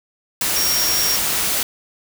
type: tone in noise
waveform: sine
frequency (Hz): 5588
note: F8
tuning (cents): 0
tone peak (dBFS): -19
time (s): 0.56-1.16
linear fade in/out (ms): 2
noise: white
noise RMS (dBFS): -20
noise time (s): 0.41-1.63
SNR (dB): -2
effects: none